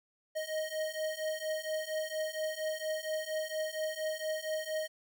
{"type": "beating tone pair", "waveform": "square", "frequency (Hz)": [622.3, 626.6], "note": ["D#5", "D#5"], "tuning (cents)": [0, 12], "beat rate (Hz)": 4.3, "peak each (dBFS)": [-38, -37], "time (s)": [0.35, 4.88], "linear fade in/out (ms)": 20, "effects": []}